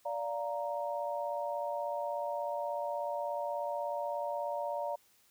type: chord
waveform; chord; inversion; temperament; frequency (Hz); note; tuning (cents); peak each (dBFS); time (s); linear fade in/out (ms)
sine; Bb major; first; just; 582.7 / 699.2 / 932.3; D5 / F5 / Bb5; -14 / +2 / 0; -36 / -39 / -38; 0.05-4.96; 10
effects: white hiss -67 dBFS RMS until 5.3 s